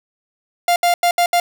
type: tone bursts at uneven times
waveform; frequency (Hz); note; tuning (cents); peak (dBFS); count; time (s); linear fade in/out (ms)
45% pulse; 698.5; F5; 0; -12; 5; 0.68-0.76 / 0.83-0.94 / 1.03-1.11 / 1.18-1.26 / 1.33-1.4; 2
effects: none